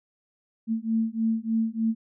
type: beating tone pair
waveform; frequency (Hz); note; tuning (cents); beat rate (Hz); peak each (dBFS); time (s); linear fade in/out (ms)
sine; 222.7 / 226; A3 / A3; +21 / +47; 3.3; -26; 0.67-1.95; 50
effects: none